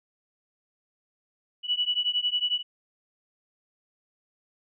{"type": "beating tone pair", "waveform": "sine", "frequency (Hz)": [2944, 2955], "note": ["F#7", "F#7"], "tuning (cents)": [-9, -3], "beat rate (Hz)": 11, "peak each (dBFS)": -27, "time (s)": [1.63, 2.63], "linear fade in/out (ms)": 50, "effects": []}